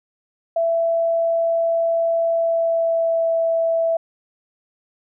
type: tone with pitch glide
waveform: sine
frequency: 666 to 660.3 Hz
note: E5 to E5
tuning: +18 to +3 cents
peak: -16 dBFS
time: 0.56-3.97 s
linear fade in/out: 5 ms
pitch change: -15 cents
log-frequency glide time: 2.31-3.3 s
effects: none